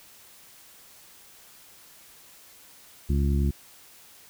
harmonic tone, 69.9 Hz, C#2, 15 cents sharp, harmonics 1 / 2 / 3 / 4 / 5, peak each -22 / -28 / -30 / -37 / -36 dBFS, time 3.09-3.51 s, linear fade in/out 10 ms, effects white hiss -52 dBFS RMS until 4.29 s

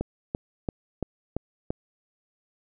click train, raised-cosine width 2 ms, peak -14 dBFS, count 6, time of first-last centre 0.01-1.705 s, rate 2.95 Hz, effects none

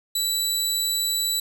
20% pulse tone, 3951 Hz, B7, in tune, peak -16 dBFS, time 0.15-1.4 s, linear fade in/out 5 ms, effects none

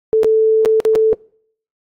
sine tone with dropouts, 440 Hz, A4, in tune, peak -9 dBFS, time 0.13-1.13 s, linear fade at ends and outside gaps 0 ms, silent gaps 0.233-0.245 / 0.65-0.658 / 0.802-0.851 / 0.952-0.957 s, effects noise-tail reverb RT60 0.6 s tail -24 dB re dry + AAC 48 kbps

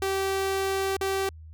sawtooth tone with dropouts, 387.4 Hz, G4, 20 cents flat, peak -21 dBFS, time 0.02-1.29 s, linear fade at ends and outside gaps 2 ms, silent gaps 0.967-1.011 s, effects added 79 Hz sine -42 dBFS peak until 1.53 s

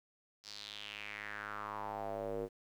square tone with band-pass filter sweep, 52 Hz, G#1, 3 cents sharp, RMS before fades -43 dBFS, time 0.43-2.49 s, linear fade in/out 50 ms, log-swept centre 5100 to 420 Hz, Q 4, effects 11-bit

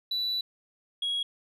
sine tone pair in turn, 3958 / 3313 Hz, B7 / G#7, +3 / -5 cents, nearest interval minor third, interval 308 cents, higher first, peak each -25 dBFS, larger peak neither, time 0.11-0.41 / 1.02-1.23 s, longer first, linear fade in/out 5 ms, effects tanh soft clip ceiling -25 dBFS

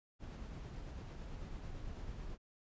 brown noise with tremolo, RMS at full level -45 dBFS, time 0.19-2.38 s, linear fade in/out 50 ms, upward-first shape sine, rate 9 Hz, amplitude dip 25%, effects resampled to 16000 Hz

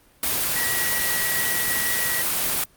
sine tone in noise, 1924 Hz, B6, 46 cents flat, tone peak -26 dBFS, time 0.56-2.22 s, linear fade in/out 2 ms, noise white, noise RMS -23 dBFS, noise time 0.23-2.64 s, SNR -6 dB, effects pink hiss -56 dBFS RMS until 2.76 s + Opus 32 kbps

